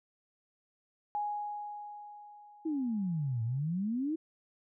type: tone with exponential decay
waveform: sine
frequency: 830.6 Hz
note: G#5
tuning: in tune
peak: -30 dBFS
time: 1.15-3.59 s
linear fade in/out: 0 ms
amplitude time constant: 530 ms
type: exponential two-way sweep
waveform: sine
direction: down then up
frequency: 330 to 110 to 330 Hz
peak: -30 dBFS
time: 2.65-4.16 s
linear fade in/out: 10 ms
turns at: 3.43 s
effects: none